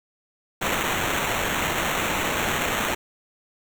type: noise with sample-and-hold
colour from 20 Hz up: blue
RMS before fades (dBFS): -25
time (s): 0.61-2.95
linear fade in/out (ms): 10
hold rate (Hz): 4900
effects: none